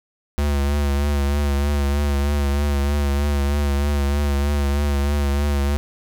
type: tone with vibrato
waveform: square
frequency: 71.4 Hz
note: D2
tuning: 48 cents flat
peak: -18 dBFS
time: 0.38-5.77 s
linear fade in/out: 0 ms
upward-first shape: triangle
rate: 3.2 Hz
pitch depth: 45 cents each way
effects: none